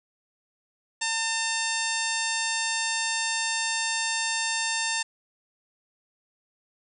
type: harmonic tone with a mistuned harmonic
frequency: 900 Hz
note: A5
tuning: 39 cents sharp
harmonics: 1 / 2 / 3 / 4 / 5 / 6 / 7 / 8 / 9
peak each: -34 / -32 / -33 / -35 / -36 / -36 / -37 / -35 / -32 dBFS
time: 1.01-5.03 s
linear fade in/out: 10 ms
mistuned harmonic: 8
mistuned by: +38 cents
effects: none